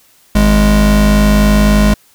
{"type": "tone pair together", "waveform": "square", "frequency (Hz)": [51.86, 207.7], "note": ["G#1", "G#3"], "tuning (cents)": [-2, 0], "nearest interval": "2 octaves", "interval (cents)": 2402, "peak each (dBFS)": -10, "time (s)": [0.35, 1.94], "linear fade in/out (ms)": 5, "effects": ["white hiss -49 dBFS RMS until 2.14 s"]}